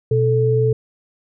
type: tone pair together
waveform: sine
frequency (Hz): 122.91 / 438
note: B2 / A4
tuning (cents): -8 / -8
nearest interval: octave + minor seventh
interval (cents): 2200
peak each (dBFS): -16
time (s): 0.11-0.73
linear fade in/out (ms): 5
effects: none